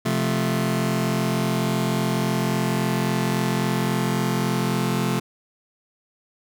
sawtooth chord, F major, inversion second, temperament just, 130.96 / 174.61 / 218.3 Hz, C3 / F3 / A3, +2 / 0 / -13 cents, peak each -21 dBFS, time 0.05-5.2 s, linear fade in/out 10 ms, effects none

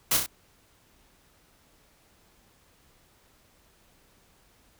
white noise with echo, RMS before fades -23 dBFS, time 0.11-0.17 s, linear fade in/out 5 ms, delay 31 ms, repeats 3, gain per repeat -4 dB, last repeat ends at 0.263 s, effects pink hiss -62 dBFS RMS until 4.79 s

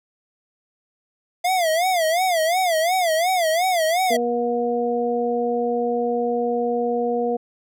square tone with vibrato, 689 Hz, F5, 24 cents flat, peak -18 dBFS, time 1.44-4.17 s, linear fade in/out 10 ms, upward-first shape sine, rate 2.8 Hz, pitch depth 160 cents each way
harmonic tone, 239.4 Hz, A#3, 46 cents sharp, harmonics 1 / 2 / 3, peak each -26 / -21 / -26 dBFS, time 4.1-7.37 s, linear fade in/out 10 ms
effects none

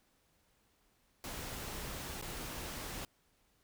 pink noise with dropouts, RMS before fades -43 dBFS, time 1.24-3.05 s, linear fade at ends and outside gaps 1 ms, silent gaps 2.214-2.224 s, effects pink hiss -73 dBFS RMS until 3.63 s

